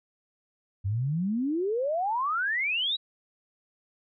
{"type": "exponential sweep", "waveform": "sine", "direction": "up", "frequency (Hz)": [92.5, 3951], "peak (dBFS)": -25, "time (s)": [0.84, 2.97], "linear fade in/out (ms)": 20, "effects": []}